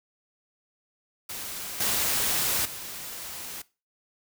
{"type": "noise with level steps", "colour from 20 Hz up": "white", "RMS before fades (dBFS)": [-36, -26, -38], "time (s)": [1.29, 3.62], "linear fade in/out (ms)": 5, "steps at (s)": [1.8, 2.65], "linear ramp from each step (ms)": 5, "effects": ["noise-tail reverb RT60 0.3 s tail -20 dB re dry"]}